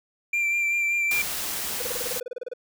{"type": "tone with vibrato", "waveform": "triangle", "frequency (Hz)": 2364, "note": "D7", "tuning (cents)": 11, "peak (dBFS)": -20, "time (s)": [0.33, 1.22], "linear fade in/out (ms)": 5, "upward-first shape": "sine", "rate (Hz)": 5.2, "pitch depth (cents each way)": 20}
{"type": "noise", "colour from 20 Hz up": "white", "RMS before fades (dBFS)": -30, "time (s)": [1.11, 2.2], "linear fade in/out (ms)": 2}
{"type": "tone bursts", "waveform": "triangle", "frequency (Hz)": 493.9, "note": "B4", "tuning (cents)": 0, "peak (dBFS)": -27, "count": 15, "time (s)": [1.8, 2.536], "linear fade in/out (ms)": 5, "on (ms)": 22, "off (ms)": 29}
{"effects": []}